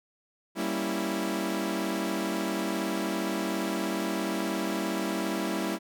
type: chord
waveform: sawtooth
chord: G diminished seventh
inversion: none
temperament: equal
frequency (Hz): 196 / 233.1 / 277.2 / 329.6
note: G3 / Bb3 / Db4 / Fb4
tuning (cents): 0 / 0 / 0 / 0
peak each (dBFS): -29 / -32 / -32 / -28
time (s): 0.55-5.79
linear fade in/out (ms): 50
effects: none